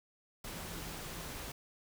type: tone in noise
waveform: sine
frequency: 164.81 Hz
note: E3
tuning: in tune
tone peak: -51 dBFS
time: 0.54-1.28 s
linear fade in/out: 5 ms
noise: pink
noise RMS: -44 dBFS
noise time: 0.44-1.52 s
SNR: -10 dB
effects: none